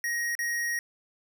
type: tone with dropouts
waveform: square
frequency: 1883 Hz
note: A#6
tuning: 17 cents sharp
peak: -28 dBFS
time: 0.04-0.79 s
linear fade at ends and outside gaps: 1 ms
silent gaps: 0.352-0.39 s
effects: none